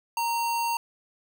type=tone with sample-and-hold; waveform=sine; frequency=932.3 Hz; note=A#5; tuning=in tune; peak=-24 dBFS; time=0.17-0.77 s; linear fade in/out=2 ms; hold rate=3675 Hz; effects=none